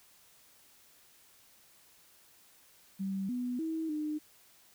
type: tone with pitch steps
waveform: sine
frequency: 193.6 / 247.2 / 321.5 / 303.5 Hz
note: G3 / B3 / E4 / D#4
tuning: -21 / +2 / -43 / -43 cents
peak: -32 dBFS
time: 2.99-4.19 s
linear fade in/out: 20 ms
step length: 300 ms
effects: white hiss -62 dBFS RMS until 4.74 s